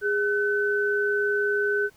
sine tone pair together, 410.6 / 1513 Hz, G#4 / F#6, -20 / +38 cents, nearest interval octave + major seventh, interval 2258 cents, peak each -24 dBFS, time 0.01-1.9 s, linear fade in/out 50 ms, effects pink hiss -58 dBFS RMS until 1.96 s

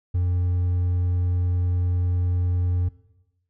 triangle tone with hard clipping, 89 Hz, F2, 33 cents sharp, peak -20 dBFS, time 0.14-2.89 s, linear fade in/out 10 ms, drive 5 dB, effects noise-tail reverb RT60 1.0 s tail -18 dB re dry

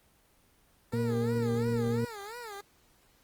15% pulse tone with vibrato, 440 Hz, A4, in tune, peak -34 dBFS, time 0.92-2.61 s, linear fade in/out 5 ms, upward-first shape sine, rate 2.9 Hz, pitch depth 180 cents each way
harmonic tone, 117.1 Hz, A#2, 8 cents sharp, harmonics 1 / 2 / 4, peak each -31 / -31 / -31 dBFS, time 0.93-2.05 s, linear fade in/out 5 ms
effects pink hiss -65 dBFS RMS until 3.23 s + Opus 24 kbps

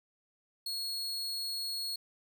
40% pulse tone, 4325 Hz, C#8, 43 cents flat, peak -33 dBFS, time 0.66-1.96 s, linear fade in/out 5 ms, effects none

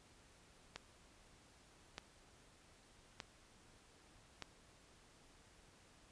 click train, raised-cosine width 0.2 ms, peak -27 dBFS, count 4, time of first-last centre 0.76-4.423 s, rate 0.819 Hz, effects pink hiss -66 dBFS RMS until 6.11 s + resampled to 22050 Hz

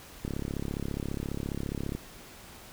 click train, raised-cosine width 3 ms, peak -20 dBFS, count 60, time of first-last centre 0.25-1.95 s, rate 34.7 Hz, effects pink hiss -49 dBFS RMS until 2.72 s

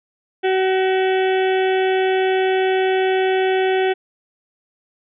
harmonic tone, 377.5 Hz, F#4, 35 cents sharp, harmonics 1 / 2 / 4 / 5 / 6 / 7 / 8 / 9, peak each -16 / -22 / -28 / -30 / -32 / -33 / -34 / -35 dBFS, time 0.43-3.94 s, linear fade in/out 20 ms, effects none

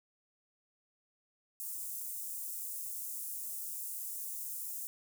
white high-pass noise, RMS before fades -41 dBFS, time 1.6-4.87 s, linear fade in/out 0 ms, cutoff 7700 Hz, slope 24 dB/octave, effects none

